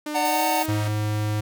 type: tone with pitch glide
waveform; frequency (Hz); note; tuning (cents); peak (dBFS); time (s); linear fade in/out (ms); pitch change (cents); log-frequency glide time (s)
sawtooth; 300 to 314.4; D4 to D#4; +37 to +18; -24; 0.06-0.88; 5; +81; 0.2-0.45
type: chord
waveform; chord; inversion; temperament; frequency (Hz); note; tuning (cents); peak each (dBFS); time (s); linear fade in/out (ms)
square; D augmented; none; equal with one note detuned; 587.3 / 740 / 909.5; D5 / F#5 / A#5; 0 / 0 / -43; -30 / -25 / -25; 0.14-0.64; 20
type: noise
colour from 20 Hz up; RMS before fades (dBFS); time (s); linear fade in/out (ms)
blue; -32; 0.25-0.66; 2
type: tone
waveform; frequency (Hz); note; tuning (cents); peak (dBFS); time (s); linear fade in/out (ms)
square; 106; G#2; +36; -23; 0.68-1.41; 10
effects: none